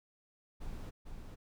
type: noise with echo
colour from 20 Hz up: brown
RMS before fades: -42 dBFS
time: 0.6-0.91 s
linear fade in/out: 20 ms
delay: 450 ms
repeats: 1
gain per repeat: -4 dB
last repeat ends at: 1.36 s
effects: none